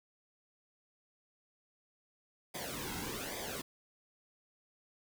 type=noise with flanger; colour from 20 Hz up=pink; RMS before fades=-41 dBFS; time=2.54-3.62 s; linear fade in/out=10 ms; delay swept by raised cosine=0.71 to 1.71 ms; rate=1.2 Hz; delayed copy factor=-0.75; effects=none